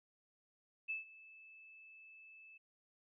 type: tone with ADSR envelope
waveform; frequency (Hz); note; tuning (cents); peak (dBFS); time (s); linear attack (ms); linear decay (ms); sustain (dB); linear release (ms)
sine; 2622; E7; -10; -36; 0.88-2.58; 22; 140; -20; 11
effects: none